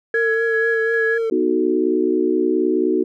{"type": "tone with tremolo", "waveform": "sine", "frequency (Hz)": 1676, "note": "G#6", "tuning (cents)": 15, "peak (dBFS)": -18, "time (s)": [0.14, 1.18], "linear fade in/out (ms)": 5, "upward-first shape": "square", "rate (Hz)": 2.5, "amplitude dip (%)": 25}
{"type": "tone with vibrato", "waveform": "triangle", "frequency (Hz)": 453.3, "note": "A#4", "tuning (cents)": -48, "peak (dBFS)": -16, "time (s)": [0.14, 1.3], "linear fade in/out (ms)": 2, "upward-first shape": "triangle", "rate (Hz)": 4.1, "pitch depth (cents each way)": 31}
{"type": "chord", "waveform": "sine", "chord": "B dominant seventh", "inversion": "none", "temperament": "equal", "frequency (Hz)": [246.9, 311.1, 370, 440], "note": ["B3", "D#4", "F#4", "A4"], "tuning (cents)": [0, 0, 0, 0], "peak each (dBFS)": [-24, -20, -18, -24], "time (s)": [1.31, 3.04], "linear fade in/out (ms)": 10}
{"effects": []}